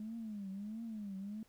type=tone with vibrato; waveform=sine; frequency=210 Hz; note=G#3; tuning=19 cents sharp; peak=-40 dBFS; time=0-1.43 s; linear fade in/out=2 ms; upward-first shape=triangle; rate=1.5 Hz; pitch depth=180 cents each way; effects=tanh soft clip ceiling -36 dBFS + pink hiss -70 dBFS RMS until 1.48 s